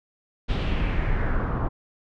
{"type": "noise with low-pass filter sweep", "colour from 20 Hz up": "brown", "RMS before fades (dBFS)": -24, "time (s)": [0.48, 1.69], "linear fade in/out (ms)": 20, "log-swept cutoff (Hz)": [3700, 1100], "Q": 2.7, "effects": []}